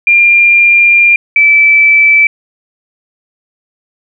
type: tone pair in turn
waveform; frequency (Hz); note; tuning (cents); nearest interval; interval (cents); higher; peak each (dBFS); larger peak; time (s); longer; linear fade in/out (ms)
sine; 2395 / 2316; D7 / D7; +33 / -25; minor second; 58; first; -3; neither; 0.07-1.16 / 1.36-2.27; first; 2
effects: none